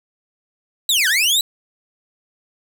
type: linear two-way sweep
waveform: sawtooth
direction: down then up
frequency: 4009 to 1467 to 4009 Hz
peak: -11 dBFS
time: 0.89-1.41 s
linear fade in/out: 2 ms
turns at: 1.08 s
effects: 8-bit